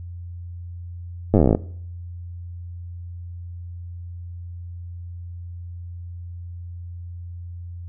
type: slowing click train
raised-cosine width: 2 ms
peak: -3 dBFS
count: 16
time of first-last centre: 1.34-1.549 s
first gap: 9 ms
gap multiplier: 1.06
effects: noise-tail reverb RT60 0.6 s tail -20 dB re dry + added 87 Hz sine -32 dBFS peak until 7.88 s